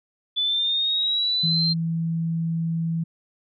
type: linear sweep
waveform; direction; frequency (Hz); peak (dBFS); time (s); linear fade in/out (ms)
sine; up; 3468 to 4175; -20; 0.36-1.74; 20
type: tone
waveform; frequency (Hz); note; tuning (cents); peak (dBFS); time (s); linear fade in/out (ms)
sine; 164.81; E3; 0; -22; 1.43-3.04; 10
effects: none